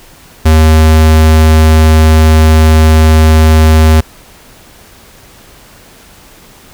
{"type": "tone", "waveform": "square", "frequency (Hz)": 78.8, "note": "D#2", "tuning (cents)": 23, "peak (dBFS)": -3, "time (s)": [0.45, 4.01], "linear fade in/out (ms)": 10, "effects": ["pink hiss -38 dBFS RMS until 6.73 s"]}